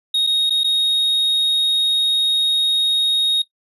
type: tone with dropouts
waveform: triangle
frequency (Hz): 3741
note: A#7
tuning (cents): +5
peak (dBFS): -13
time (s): 0.14-3.42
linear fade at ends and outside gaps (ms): 5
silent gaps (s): 0.267-0.271 / 0.497-0.505 / 0.635-0.643
effects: noise-tail reverb RT60 0.1 s tail -17 dB re dry + resampled to 32000 Hz